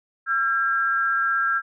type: tone pair together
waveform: sine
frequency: 1358 / 1614.9 Hz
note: F6 / G#6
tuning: -49 / -49 cents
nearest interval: minor third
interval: 300 cents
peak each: -22 dBFS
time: 0.26-1.62 s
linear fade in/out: 50 ms
effects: none